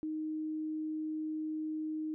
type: tone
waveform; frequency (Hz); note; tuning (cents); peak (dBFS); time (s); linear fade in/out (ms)
sine; 311.1; D#4; 0; -34; 0.03-2.14; 0
effects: none